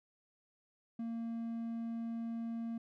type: tone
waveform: triangle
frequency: 230 Hz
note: A#3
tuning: 23 cents flat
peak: -35 dBFS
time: 0.99-2.78 s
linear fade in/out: 5 ms
effects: none